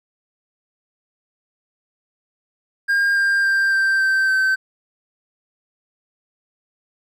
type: tone with pitch steps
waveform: triangle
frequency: 1611 / 1597.1 / 1583.3 / 1569.7 / 1556.1 / 1542.7 Hz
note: G6 / G6 / G6 / G6 / G6 / G6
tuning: +47 / +32 / +17 / +2 / -13 / -28 cents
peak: -13 dBFS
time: 2.88-4.56 s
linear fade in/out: 20 ms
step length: 280 ms
effects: none